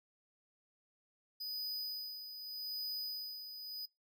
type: tone with tremolo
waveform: square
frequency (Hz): 4978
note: D#8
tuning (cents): 0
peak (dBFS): -38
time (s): 1.4-3.86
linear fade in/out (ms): 10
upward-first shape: sine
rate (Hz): 0.83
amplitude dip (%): 60
effects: noise-tail reverb RT60 0.2 s tail -25 dB re dry